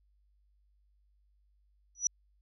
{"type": "tone with exponential growth", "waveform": "sine", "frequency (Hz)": 5880, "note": "F#8", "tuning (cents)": -12, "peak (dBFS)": -21, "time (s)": [1.95, 2.07], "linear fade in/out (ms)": 1, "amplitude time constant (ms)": 24, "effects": ["added 50 Hz sine -66 dBFS peak until 2.41 s"]}